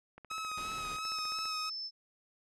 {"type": "click train", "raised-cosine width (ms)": 0.5, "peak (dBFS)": -35, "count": 20, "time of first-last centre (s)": [0.18, 1.455], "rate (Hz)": 14.9}
{"type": "tone with vibrato", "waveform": "sawtooth", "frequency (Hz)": 1274, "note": "D#6", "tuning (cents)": 41, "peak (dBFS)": -33, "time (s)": [0.3, 1.7], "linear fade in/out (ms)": 10, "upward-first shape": "sine", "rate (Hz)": 2.9, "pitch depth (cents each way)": 26}
{"type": "noise", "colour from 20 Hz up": "pink", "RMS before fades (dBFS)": -48, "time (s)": [0.57, 0.97], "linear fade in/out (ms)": 5}
{"type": "tone", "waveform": "sine", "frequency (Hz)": 5274, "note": "E8", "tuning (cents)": 0, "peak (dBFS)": -37, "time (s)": [1.01, 1.91], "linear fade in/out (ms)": 50}
{"effects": ["low-pass 9000 Hz 12 dB/octave"]}